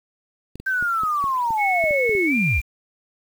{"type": "clicks", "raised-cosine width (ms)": 3, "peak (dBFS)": -23, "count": 10, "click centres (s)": [0.556, 0.6, 0.826, 1.035, 1.241, 1.506, 1.84, 1.909, 2.094, 2.151]}
{"type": "linear sweep", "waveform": "sine", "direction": "down", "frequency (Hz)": [1572, 46.25], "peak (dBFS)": -19, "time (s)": [0.66, 2.61], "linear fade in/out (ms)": 10}
{"type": "tone with pitch glide", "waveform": "sine", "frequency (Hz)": [2200, 2385], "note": ["C#7", "D7"], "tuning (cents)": [-14, 26], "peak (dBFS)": -20, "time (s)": [1.57, 2.62], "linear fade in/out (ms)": 50, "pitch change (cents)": 140, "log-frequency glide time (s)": [2.26, 2.35]}
{"effects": ["7-bit"]}